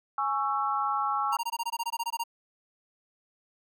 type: chord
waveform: sine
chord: C# minor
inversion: second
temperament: just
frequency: 831.5 / 1108.7 / 1330.5 Hz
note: G#5 / C#6 / E6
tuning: +2 / 0 / +16 cents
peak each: -30 dBFS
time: 0.18-1.37 s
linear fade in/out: 2 ms
type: tone bursts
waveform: square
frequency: 932.3 Hz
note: A#5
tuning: in tune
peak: -29 dBFS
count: 14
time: 1.32-2.238 s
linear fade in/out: 10 ms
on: 47 ms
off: 20 ms
effects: none